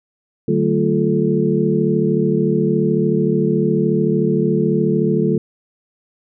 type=tone cluster; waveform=sine; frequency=151.6 / 190.6 / 224.3 / 350.3 / 433.8 Hz; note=D#3 / G3 / A3 / F4 / A4; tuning=-45 / -48 / +34 / +5 / -25 cents; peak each=-20 dBFS; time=0.48-5.38 s; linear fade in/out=5 ms; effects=none